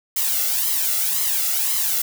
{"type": "noise with flanger", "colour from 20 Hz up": "blue", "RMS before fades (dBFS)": -21, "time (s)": [0.16, 2.02], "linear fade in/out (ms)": 5, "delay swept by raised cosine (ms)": [0.97, 1.48], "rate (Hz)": 1.9, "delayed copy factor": 0.75, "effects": []}